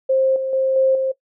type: tone with level steps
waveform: sine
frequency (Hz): 529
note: C5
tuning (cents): +19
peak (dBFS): -13 / -20 / -15 / -12 / -17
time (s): 0.09-1.12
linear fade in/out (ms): 10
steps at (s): 0.36 / 0.53 / 0.76 / 0.95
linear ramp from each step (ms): 2
effects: noise-tail reverb RT60 0.1 s tail -19 dB re dry